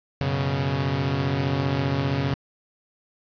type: chord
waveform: sawtooth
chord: F# suspended fourth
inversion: none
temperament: equal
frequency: 92.5 / 123.47 / 138.59 Hz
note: F#2 / B2 / C#3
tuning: 0 / 0 / 0 cents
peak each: -26 / -25 / -20 dBFS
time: 0.21-2.34 s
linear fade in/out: 0 ms
effects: resampled to 11025 Hz + 7-bit